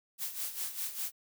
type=noise with tremolo; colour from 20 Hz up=blue; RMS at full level=-35 dBFS; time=0.18-1.12 s; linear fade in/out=50 ms; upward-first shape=sine; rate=5 Hz; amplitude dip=70%; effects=none